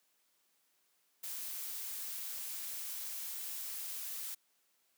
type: noise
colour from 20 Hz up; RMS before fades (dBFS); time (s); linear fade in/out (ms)
blue; -42; 1.23-4.35; 10
effects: white hiss -75 dBFS RMS until 4.97 s + high-pass 200 Hz 12 dB/octave